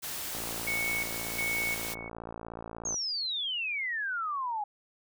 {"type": "noise", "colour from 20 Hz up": "white", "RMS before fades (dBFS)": -37, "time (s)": [0.02, 1.95], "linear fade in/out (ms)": 20}
{"type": "click train", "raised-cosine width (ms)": 1, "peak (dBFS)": -26, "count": 148, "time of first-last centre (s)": [0.35, 2.943], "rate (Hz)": 56.7}
{"type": "tone with tremolo", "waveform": "sine", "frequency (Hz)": 2217, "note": "C#7", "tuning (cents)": 0, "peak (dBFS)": -29, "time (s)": [0.67, 2.09], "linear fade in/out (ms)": 5, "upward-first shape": "square", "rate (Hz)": 1.4, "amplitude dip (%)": 75}
{"type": "exponential sweep", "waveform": "sine", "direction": "down", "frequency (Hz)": [6645, 809], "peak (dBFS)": -30, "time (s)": [2.85, 4.64], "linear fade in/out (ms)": 5}
{"effects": []}